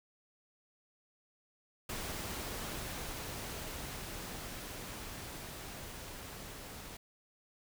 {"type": "noise with level ramp", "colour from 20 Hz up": "pink", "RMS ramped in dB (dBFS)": [-40, -48], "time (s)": [1.89, 6.97], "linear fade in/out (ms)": 5, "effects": []}